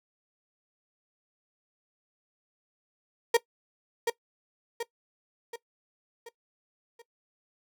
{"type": "tone with echo", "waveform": "35% pulse", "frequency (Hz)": 466.2, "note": "A#4", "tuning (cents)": 0, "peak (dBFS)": -16, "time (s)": [3.34, 3.37], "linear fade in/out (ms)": 5, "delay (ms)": 730, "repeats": 5, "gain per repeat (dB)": -6, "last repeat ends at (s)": 7.02, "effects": ["noise-tail reverb RT60 0.1 s tail -19 dB re dry"]}